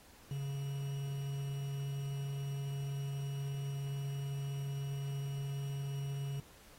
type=tone with quantisation; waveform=triangle; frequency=138.9 Hz; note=C#3; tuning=4 cents sharp; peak=-34 dBFS; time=0.31-6.4 s; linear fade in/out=2 ms; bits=9; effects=pink hiss -60 dBFS RMS until 6.78 s + AAC 48 kbps